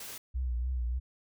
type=noise; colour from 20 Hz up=white; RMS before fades=-43 dBFS; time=0-0.18 s; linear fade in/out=5 ms
type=tone with vibrato; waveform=sine; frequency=61.74 Hz; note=B1; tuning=in tune; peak=-29 dBFS; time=0.34-1 s; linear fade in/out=20 ms; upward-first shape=triangle; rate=3.4 Hz; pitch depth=90 cents each way
effects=none